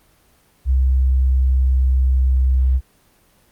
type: tone with pitch glide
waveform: sine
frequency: 65.1 to 64.61 Hz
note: C2 to C2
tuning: -8 to -21 cents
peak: -12 dBFS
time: 0.65-2.81 s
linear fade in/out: 50 ms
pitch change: -13 cents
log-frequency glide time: 0.78-2.61 s
effects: pink hiss -56 dBFS RMS until 3.51 s + Opus 24 kbps